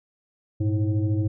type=tone with frequency modulation; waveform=sine; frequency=101.8 Hz; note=G#2; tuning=34 cents flat; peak=-20 dBFS; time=0.6-1.28 s; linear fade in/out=10 ms; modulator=217 Hz; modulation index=0.91; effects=none